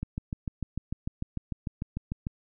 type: click train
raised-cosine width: 5 ms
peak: -19 dBFS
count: 16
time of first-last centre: 0.03-2.269 s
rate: 6.7 Hz
effects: none